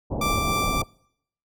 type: low-pass noise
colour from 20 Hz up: pink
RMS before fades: -27 dBFS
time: 0.1-0.84 s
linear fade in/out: 20 ms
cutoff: 880 Hz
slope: 48 dB/octave
type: tone with tremolo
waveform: sawtooth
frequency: 1174.7 Hz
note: D6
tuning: in tune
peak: -19 dBFS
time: 0.21-0.82 s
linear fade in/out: 5 ms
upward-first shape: sine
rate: 3.4 Hz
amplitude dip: 25%
effects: noise-tail reverb RT60 0.7 s tail -25 dB re dry